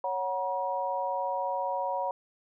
sine chord, F# major, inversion second, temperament equal with one note detuned, 554.4 / 740 / 954.7 Hz, C#5 / F#5 / A#5, 0 / 0 / +41 cents, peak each -33 / -34 / -31 dBFS, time 0.04-2.11 s, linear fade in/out 2 ms, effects none

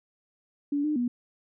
sine tone with pitch steps, 287.1 / 302.1 / 243 Hz, D4 / D4 / B3, -39 / +49 / -28 cents, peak -24 dBFS, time 0.72-1.08 s, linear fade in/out 5 ms, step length 120 ms, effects none

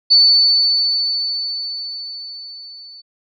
sine tone with level ramp, 4493 Hz, C#8, 23 cents sharp, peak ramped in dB -6 to -36 dBFS, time 0.1-3.02 s, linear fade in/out 20 ms, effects none

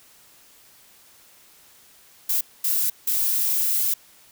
violet noise bursts at uneven times, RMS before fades -22 dBFS, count 3, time 2.29-2.41 / 2.64-2.9 / 3.07-3.94 s, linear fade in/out 5 ms, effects white hiss -53 dBFS RMS until 4.31 s

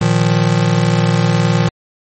square chord, Bb suspended fourth, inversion none, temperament just, 116.54 / 155.39 / 174.81 Hz, Bb2 / Eb3 / F3, 0 / -2 / +2 cents, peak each -16 dBFS, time 0.01-1.69 s, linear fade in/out 5 ms, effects MP3 32 kbps

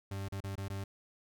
40% pulse tone with dropouts, 98 Hz, G2, in tune, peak -36 dBFS, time 0.11-0.84 s, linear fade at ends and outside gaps 5 ms, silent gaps 0.285-0.322 / 0.405-0.439 / 0.555-0.578 / 0.683-0.7 s, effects none

